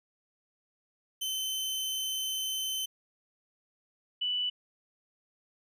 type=tone pair in turn; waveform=sawtooth / sine; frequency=3067 / 2971 Hz; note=G7 / F#7; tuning=-38 / +6 cents; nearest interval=minor second; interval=56 cents; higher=first; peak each=-28 dBFS; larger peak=neither; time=1.21-2.86 / 4.21-4.5 s; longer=first; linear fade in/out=10 ms; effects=none